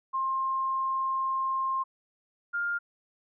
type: tone pair in turn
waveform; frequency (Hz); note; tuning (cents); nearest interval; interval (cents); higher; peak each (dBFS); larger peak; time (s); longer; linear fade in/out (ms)
sine; 1061 / 1405.5; C6 / F6; +24 / +11; perfect fourth; 487; second; -26 / -27; first; 0.13-1.84 / 2.53-2.79; first; 20
effects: none